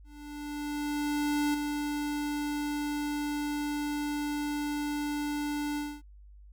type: tone with ADSR envelope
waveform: square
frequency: 293.7 Hz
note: D4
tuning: in tune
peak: -26 dBFS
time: 0.04-6.02 s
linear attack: 1500 ms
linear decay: 6 ms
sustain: -5 dB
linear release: 250 ms
effects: added 50 Hz sine -49 dBFS peak until 6.52 s